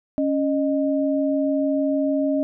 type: tone pair together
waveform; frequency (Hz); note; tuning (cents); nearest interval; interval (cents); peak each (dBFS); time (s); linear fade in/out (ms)
sine; 277.2 / 616.2; C#4 / D#5; 0 / -17; octave + major second; 1383; -20 / -23; 0.18-2.43; 0
effects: none